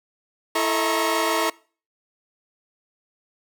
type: tone cluster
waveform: sawtooth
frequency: 332.9 / 440.5 / 639 / 937 / 1092 Hz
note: E4 / A4 / D#5 / A#5 / C#6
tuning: +17 / +2 / +46 / +9 / -26 cents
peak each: -23 dBFS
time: 0.55-1.5 s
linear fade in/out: 5 ms
effects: noise-tail reverb RT60 0.4 s tail -23 dB re dry